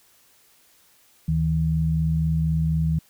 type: tone pair together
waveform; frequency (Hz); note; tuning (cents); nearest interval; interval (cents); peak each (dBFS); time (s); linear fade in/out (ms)
sine; 75.13 / 159.2; D2 / D#3; +40 / +40; octave + minor second; 1300; -25 / -20; 1.28-2.99; 5
effects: white hiss -58 dBFS RMS until 3.09 s